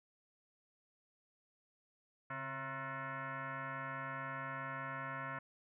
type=tone with frequency modulation; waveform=sine; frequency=138.59 Hz; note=C#3; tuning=in tune; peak=-40 dBFS; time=2.3-5.39 s; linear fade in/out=5 ms; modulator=403 Hz; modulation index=4.4; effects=none